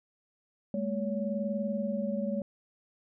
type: tone cluster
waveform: sine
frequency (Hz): 205.3 / 226 / 564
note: G#3 / A3 / C#5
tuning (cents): -20 / +47 / +30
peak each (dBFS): -32 / -35 / -34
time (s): 0.74-2.42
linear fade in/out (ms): 2
effects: none